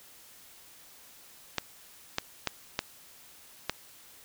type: clicks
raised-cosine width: 0.2 ms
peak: -10 dBFS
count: 5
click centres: 1.583 / 2.184 / 2.473 / 2.791 / 3.696 s
effects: white hiss -54 dBFS RMS until 4.24 s